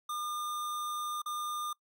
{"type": "tone with dropouts", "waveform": "square", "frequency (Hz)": 1208, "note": "D6", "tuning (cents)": 48, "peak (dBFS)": -35, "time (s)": [0.09, 1.73], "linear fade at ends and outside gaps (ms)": 5, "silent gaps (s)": [1.219, 1.259], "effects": ["noise-tail reverb RT60 0.1 s tail -23 dB re dry"]}